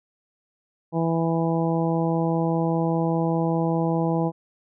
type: harmonic tone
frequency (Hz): 165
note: E3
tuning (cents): +2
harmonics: 1 / 2 / 3 / 4 / 5 / 6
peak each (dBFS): -23 / -26 / -28 / -31 / -30 / -35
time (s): 0.92-4.32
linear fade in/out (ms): 50
effects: none